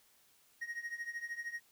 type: tone with tremolo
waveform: triangle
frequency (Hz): 1877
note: A#6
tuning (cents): +11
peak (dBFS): -34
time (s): 0.61-1.6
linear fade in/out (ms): 10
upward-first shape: triangle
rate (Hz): 13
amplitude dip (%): 90
effects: white hiss -68 dBFS RMS until 1.71 s